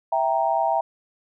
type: chord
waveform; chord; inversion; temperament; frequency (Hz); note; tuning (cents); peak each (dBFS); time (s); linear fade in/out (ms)
sine; E diminished; none; equal; 659.3 / 784 / 932.3; E5 / G5 / Bb5; 0 / 0 / 0; -23 / -23 / -24; 0.12-0.81; 5
effects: none